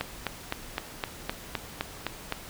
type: click train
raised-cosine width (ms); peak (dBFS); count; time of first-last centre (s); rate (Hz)
0.3; -12; 10; 0.01-2.324; 3.89
effects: pink hiss -44 dBFS RMS until 2.49 s